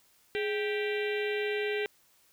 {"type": "harmonic tone with a mistuned harmonic", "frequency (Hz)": 392, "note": "G4", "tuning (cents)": 0, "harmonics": [1, 2, 4, 5, 6, 7, 8, 9, 10], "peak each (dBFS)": [-30, -45, -40, -39, -39, -42, -44, -50, -49], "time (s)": [0.35, 1.86], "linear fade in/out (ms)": 0, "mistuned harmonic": 1, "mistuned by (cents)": 110, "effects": ["white hiss -65 dBFS RMS until 2.32 s"]}